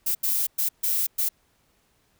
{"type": "noise bursts at uneven times", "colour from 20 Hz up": "violet", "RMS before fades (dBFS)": -24, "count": 5, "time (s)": [[0.06, 0.15], [0.23, 0.47], [0.58, 0.69], [0.83, 1.07], [1.18, 1.29]], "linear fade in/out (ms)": 10, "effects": ["pink hiss -66 dBFS RMS until 2.19 s"]}